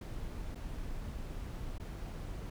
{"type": "noise with dropouts", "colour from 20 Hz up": "brown", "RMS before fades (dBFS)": -41, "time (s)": [0.01, 2.5], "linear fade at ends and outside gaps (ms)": 5, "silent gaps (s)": [[0.548, 0.555], [1.782, 1.798]], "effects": []}